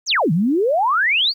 sine exponential two-way sweep, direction down then up, 7600 to 150 to 4818 Hz, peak -14 dBFS, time 0.06-1.34 s, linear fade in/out 50 ms, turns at 0.32 s, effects 9-bit

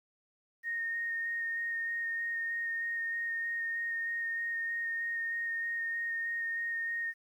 sine tone with vibrato, 1849 Hz, A#6, 15 cents flat, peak -32 dBFS, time 0.63-7.14 s, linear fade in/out 50 ms, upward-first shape square, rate 3.2 Hz, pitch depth 8 cents each way, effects 11-bit

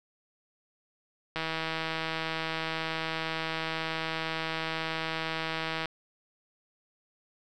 click train, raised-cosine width 0.3 ms, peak -16 dBFS, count 725, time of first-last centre 1.36-5.857 s, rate 161 Hz, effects none

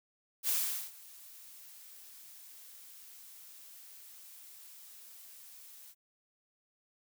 blue noise with ADSR envelope, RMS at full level -30 dBFS, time 0.43-5.95 s, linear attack 59 ms, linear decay 420 ms, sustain -23 dB, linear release 51 ms, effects none

